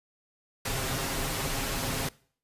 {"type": "noise with comb filter", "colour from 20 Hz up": "pink", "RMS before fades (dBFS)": -31, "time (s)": [0.65, 2.09], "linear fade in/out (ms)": 5, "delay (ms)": 7.4, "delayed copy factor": 0.55, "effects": ["noise-tail reverb RT60 0.5 s tail -22 dB re dry", "resampled to 32000 Hz"]}